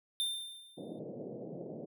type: tone with exponential decay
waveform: square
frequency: 3593 Hz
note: A7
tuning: 36 cents sharp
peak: -30 dBFS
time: 0.2-0.99 s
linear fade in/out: 0 ms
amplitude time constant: 170 ms
type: band-pass noise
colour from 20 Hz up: white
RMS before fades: -44 dBFS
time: 0.77-1.86 s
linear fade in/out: 10 ms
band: 130 to 600 Hz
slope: 48 dB/octave
effects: none